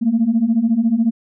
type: beating tone pair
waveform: sine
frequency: 219.1 / 233.1 Hz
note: A3 / A#3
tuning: -7 / 0 cents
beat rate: 14 Hz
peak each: -17 / -14 dBFS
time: 0.01-1.11 s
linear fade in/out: 20 ms
effects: tanh soft clip ceiling -7 dBFS